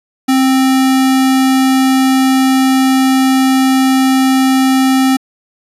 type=tone with sample-and-hold; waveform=sine; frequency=264 Hz; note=C4; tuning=16 cents sharp; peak=-7 dBFS; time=0.28-5.17 s; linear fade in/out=10 ms; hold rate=1050 Hz; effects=resampled to 32000 Hz